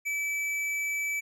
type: tone with tanh clipping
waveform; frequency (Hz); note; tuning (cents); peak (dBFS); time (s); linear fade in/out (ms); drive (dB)
triangle; 2305; D7; -33; -30; 0.05-1.21; 20; 17
effects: none